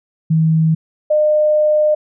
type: tone pair in turn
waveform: sine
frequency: 160 / 606.9 Hz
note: D#3 / D#5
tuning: +49 / -43 cents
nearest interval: octave + major seventh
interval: 2308 cents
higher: second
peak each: -10 dBFS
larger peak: neither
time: 0.3-0.75 / 1.1-1.95 s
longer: second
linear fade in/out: 10 ms
effects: none